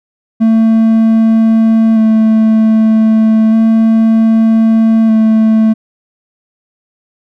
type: tone with vibrato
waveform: triangle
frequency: 222 Hz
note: A3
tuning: 16 cents sharp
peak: -3 dBFS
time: 0.4-5.74 s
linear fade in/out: 20 ms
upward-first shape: square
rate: 0.32 Hz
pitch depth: 13 cents each way
effects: none